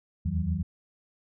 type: tone cluster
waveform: sine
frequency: 77.9 / 85.6 / 163.1 / 188.6 Hz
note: D#2 / F2 / E3 / F#3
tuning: +3 / -34 / -18 / +33 cents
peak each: -32 / -29 / -32 / -32 dBFS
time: 0.25-0.63 s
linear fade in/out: 10 ms
effects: none